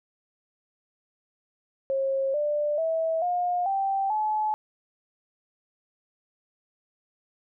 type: tone with pitch steps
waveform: sine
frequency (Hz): 540 / 592.3 / 649.6 / 712.5 / 781.5 / 857.2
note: C#5 / D5 / E5 / F5 / G5 / A5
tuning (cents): -45 / +15 / -26 / +34 / -6 / -45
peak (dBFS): -23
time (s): 1.9-4.54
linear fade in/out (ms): 0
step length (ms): 440
effects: none